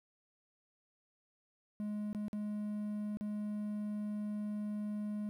triangle tone with dropouts, 209.3 Hz, G#3, 14 cents sharp, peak -34 dBFS, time 1.8-5.29 s, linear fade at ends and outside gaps 0 ms, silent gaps 2.13-2.148 / 2.282-2.331 / 3.171-3.21 s, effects 12-bit

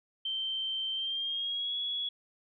sine tone with pitch glide, 3121 to 3364 Hz, G7 to G#7, -8 to +22 cents, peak -31 dBFS, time 0.25-2.09 s, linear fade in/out 5 ms, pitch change +130 cents, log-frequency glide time 0.93-1.77 s, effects none

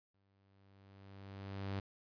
sawtooth tone with exponential growth, 98 Hz, G2, in tune, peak -33 dBFS, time 0.14-1.8 s, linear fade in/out 5 ms, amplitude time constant 360 ms, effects resampled to 11025 Hz

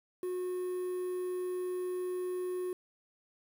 triangle tone with quantisation, 363.6 Hz, F#4, 30 cents flat, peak -31 dBFS, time 0.23-2.73 s, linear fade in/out 2 ms, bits 9, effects none

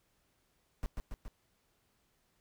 brown noise with echo, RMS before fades -34 dBFS, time 0.83-0.86 s, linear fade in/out 0 ms, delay 140 ms, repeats 3, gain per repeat -3 dB, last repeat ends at 1.28 s, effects pink hiss -75 dBFS RMS until 2.4 s

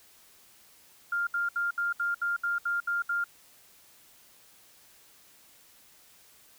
sine tone bursts, 1400 Hz, F6, 4 cents sharp, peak -26 dBFS, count 10, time 1.12-3.241 s, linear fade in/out 5 ms, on 150 ms, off 69 ms, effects white hiss -58 dBFS RMS until 6.58 s

